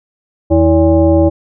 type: tone with frequency modulation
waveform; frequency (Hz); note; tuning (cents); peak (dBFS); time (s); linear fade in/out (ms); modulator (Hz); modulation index
sine; 326.5; E4; -17; -6; 0.5-1.3; 20; 244; 1.2
effects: none